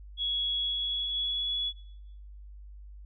sine tone with pitch glide, 3349 to 3390 Hz, G#7 to G#7, +14 to +35 cents, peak -28 dBFS, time 0.17-1.73 s, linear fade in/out 50 ms, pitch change +21 cents, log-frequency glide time 0.57-1.52 s, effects noise-tail reverb RT60 0.8 s tail -17 dB re dry + added 50 Hz sine -44 dBFS peak until 3.05 s

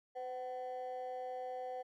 triangle ring-modulated tone, 632 Hz, D#5, 27 cents sharp, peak -34 dBFS, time 0.15-1.83 s, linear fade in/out 20 ms, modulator 123 Hz, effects tanh soft clip ceiling -33 dBFS

